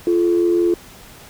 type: tone pair together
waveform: sine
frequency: 345.8 / 431.5 Hz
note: F4 / A4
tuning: -17 / -34 cents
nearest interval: major third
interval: 383 cents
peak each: -13 / -21 dBFS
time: 0.07-0.74 s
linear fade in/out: 2 ms
effects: tanh soft clip ceiling -6 dBFS + pink hiss -42 dBFS RMS until 1.29 s